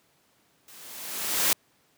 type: noise with level ramp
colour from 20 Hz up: white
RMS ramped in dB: -50 to -21 dBFS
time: 0.68-1.53 s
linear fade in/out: 2 ms
effects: pink hiss -65 dBFS RMS until 1.97 s + high-pass 150 Hz 12 dB/octave